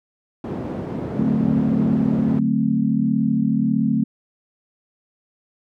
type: band-pass noise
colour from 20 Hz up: white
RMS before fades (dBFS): -28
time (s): 0.44-2.39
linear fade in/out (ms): 2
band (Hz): 110 to 330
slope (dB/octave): 12
type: chord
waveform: sine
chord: D dominant seventh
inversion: none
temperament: equal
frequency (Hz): 146.83 / 185 / 220 / 261.6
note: D3 / F#3 / A3 / C4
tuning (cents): 0 / 0 / 0 / 0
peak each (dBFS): -25 / -24 / -19 / -22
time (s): 1.17-4.04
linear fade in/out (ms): 5
effects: none